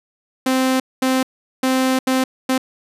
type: tone bursts at uneven times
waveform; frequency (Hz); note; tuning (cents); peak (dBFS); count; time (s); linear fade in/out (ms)
sawtooth; 260.3; C4; -9; -11; 5; 0.46-0.8 / 1.02-1.23 / 1.63-1.99 / 2.07-2.24 / 2.49-2.58; 5
effects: resampled to 32000 Hz